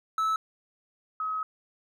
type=tone pair in turn; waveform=triangle / sine; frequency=1305 / 1275.2 Hz; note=E6 / D#6; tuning=-18 / +42 cents; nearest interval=unison; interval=40 cents; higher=first; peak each=-22 / -28 dBFS; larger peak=first; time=0.18-0.36 / 1.2-1.43 s; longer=second; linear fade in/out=2 ms; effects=none